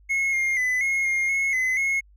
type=tone with pitch steps; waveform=triangle; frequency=2173 / 2124 / 2005 / 2159 / 2130 / 2176 / 2034 / 2170 Hz; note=C#7 / C7 / B6 / C#7 / C7 / C#7 / C7 / C#7; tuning=-35 / +25 / +26 / -46 / +30 / -33 / -50 / -37 cents; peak=-19 dBFS; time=0.09-2.01 s; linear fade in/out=20 ms; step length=240 ms; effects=added 50 Hz sine -51 dBFS peak until 2.16 s